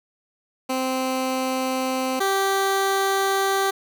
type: tone pair in turn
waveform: 15% pulse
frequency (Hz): 260.2 / 389.9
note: C4 / G4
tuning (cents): -9 / -9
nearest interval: perfect fifth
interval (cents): 700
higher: second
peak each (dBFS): -16 / -13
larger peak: second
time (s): 0.69-2.2 / 2.2-3.71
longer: neither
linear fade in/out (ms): 10
effects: none